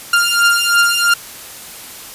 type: beating tone pair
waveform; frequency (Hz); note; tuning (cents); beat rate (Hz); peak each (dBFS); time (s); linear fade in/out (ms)
sawtooth; 1396.9 / 1399.9; F6 / F6; 0 / +4; 3; -10; 0.13-1.14; 5
effects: white hiss -33 dBFS RMS until 2.14 s + resampled to 32000 Hz